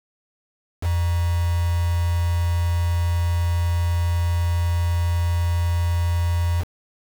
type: tone with quantisation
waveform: sine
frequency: 86 Hz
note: F2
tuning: 26 cents flat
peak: -18 dBFS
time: 0.81-6.65 s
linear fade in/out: 50 ms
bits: 5
effects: none